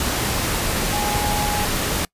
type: tone in noise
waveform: sine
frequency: 830.6 Hz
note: G#5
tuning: in tune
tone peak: -24 dBFS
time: 0.93-1.65 s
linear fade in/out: 2 ms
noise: pink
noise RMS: -22 dBFS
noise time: 0-2.05 s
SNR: -5 dB
effects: noise-tail reverb RT60 0.1 s tail -25 dB re dry + resampled to 32000 Hz